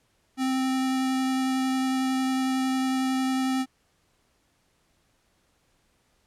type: tone with vibrato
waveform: square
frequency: 261.6 Hz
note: C4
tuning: in tune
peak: -24 dBFS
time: 0.37-3.66 s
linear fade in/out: 50 ms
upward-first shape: triangle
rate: 11 Hz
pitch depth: 9 cents each way
effects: pink hiss -68 dBFS RMS until 6.26 s + low-pass 11000 Hz 12 dB/octave